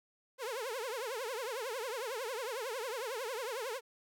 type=tone with vibrato; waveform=sawtooth; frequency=482.8 Hz; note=B4; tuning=39 cents flat; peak=-33 dBFS; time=0.38-3.81 s; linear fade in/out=50 ms; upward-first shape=triangle; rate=11 Hz; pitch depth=260 cents each way; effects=none